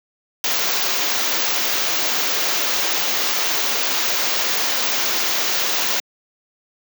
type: band-stop noise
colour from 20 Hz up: white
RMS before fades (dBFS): -20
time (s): 0.44-6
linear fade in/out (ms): 2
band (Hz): 7000 to 15000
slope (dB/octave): 96
effects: high-pass 300 Hz 12 dB/octave